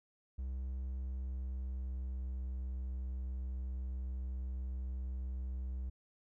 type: tone with pitch glide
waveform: triangle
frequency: 64.7 to 63.85 Hz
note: C2 to C2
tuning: -19 to -42 cents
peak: -35 dBFS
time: 0.38-5.9 s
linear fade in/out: 10 ms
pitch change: -23 cents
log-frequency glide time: 0.89-2.46 s
effects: none